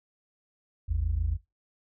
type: tone pair together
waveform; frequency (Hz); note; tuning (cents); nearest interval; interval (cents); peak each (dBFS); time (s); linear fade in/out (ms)
sine; 54.13 / 81.1; A1 / E2; -28 / -28; perfect fifth; 700; -27; 0.88-1.37; 20
effects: noise-tail reverb RT60 0.2 s tail -19 dB re dry + tanh soft clip ceiling -19 dBFS